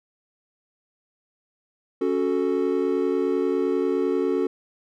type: chord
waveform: triangle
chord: F# minor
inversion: second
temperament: equal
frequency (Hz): 277.2 / 370 / 440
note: C#4 / F#4 / A4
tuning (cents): 0 / 0 / 0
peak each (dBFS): -24 / -22 / -23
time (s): 2.01-4.47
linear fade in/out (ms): 5
effects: none